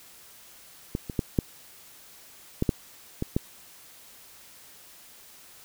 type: clicks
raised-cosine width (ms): 3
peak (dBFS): -14 / -20 / -11 / -8 / -10 / -8 / -14 / -10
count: 8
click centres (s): 0.951 / 1.098 / 1.192 / 1.388 / 2.624 / 2.692 / 3.224 / 3.365
effects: white hiss -51 dBFS RMS until 5.64 s